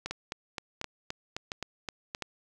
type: two click trains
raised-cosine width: 0.2 ms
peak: -17 / -17 dBFS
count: 9 / 4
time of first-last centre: 0.06-2.149 / 0.11-2.223 s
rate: 3.83 / 1.42 Hz
effects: none